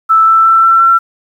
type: tone with pitch steps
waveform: sine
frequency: 1318.5 / 1326.9 / 1335.4 / 1343.9 / 1352.4 Hz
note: E6 / E6 / E6 / E6 / E6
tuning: 0 / +11 / +22 / +33 / +44 cents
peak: -4 dBFS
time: 0.09-0.99 s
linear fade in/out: 20 ms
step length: 180 ms
effects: 7-bit